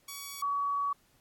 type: tone pair in turn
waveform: 5% pulse / sine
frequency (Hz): 1128 / 1132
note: C#6 / C#6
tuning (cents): +30 / +36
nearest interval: unison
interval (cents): 6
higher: second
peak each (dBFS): -28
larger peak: neither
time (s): 0.08-0.42 / 0.42-0.93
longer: second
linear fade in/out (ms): 5
effects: pink hiss -67 dBFS RMS until 1.2 s + AAC 64 kbps